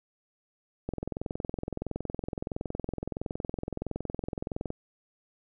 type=click train; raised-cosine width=2 ms; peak=-19 dBFS; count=83; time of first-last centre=0.89-4.704 s; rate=21.5 Hz; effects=none